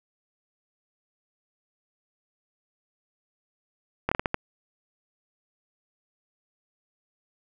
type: slowing click train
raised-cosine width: 0.5 ms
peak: -9 dBFS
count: 6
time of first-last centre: 4.09-4.344 s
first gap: 25 ms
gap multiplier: 1.36
effects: none